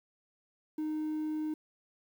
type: tone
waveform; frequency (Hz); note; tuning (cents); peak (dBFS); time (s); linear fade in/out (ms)
triangle; 308.7; D#4; -14; -29; 0.78-1.54; 5
effects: tanh soft clip ceiling -26 dBFS + 10-bit